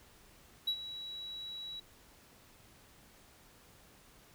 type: tone with ADSR envelope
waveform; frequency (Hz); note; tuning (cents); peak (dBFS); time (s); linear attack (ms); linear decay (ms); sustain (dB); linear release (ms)
sine; 3900; B7; -23; -26; 0.67-1.8; 11; 70; -15; 6
effects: tanh soft clip ceiling -28 dBFS + pink hiss -61 dBFS RMS until 4.34 s